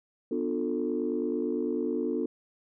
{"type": "chord", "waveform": "sine", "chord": "B half-diminished seventh", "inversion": "none", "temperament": "just", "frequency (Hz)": [246.9, 296.3, 355.6, 444.5], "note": ["B3", "D4", "F4", "A4"], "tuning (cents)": [0, 15, 31, 18], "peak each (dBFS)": -32, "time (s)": [0.31, 2.26], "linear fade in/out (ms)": 5, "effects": ["tanh soft clip ceiling -18 dBFS"]}